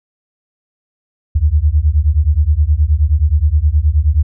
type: beating tone pair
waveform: sine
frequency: 70.8 / 80.3 Hz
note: C#2 / E2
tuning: +37 / -45 cents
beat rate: 9.5 Hz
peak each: -12 dBFS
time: 1.35-4.23 s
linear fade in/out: 10 ms
effects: none